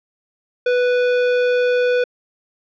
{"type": "tone with hard clipping", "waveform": "sine", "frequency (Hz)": 493.9, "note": "B4", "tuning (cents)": 0, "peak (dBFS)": -16, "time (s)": [0.66, 2.04], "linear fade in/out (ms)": 5, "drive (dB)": 15, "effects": ["low-pass 4000 Hz 12 dB/octave"]}